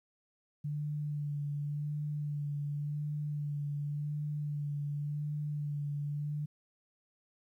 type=tone with vibrato; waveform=sine; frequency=146.83 Hz; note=D3; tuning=in tune; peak=-33 dBFS; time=0.64-6.46 s; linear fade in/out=10 ms; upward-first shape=sine; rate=0.9 Hz; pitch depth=24 cents each way; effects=12-bit